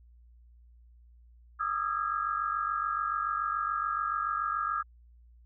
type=tone cluster; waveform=sine; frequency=1203 / 1250 / 1350 / 1645 Hz; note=D6 / D#6 / E6 / G#6; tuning=+41 / +8 / +41 / -17 cents; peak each=-35 / -32 / -33 / -39 dBFS; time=1.59-4.83 s; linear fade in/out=20 ms; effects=added 59 Hz sine -54 dBFS peak until 5.45 s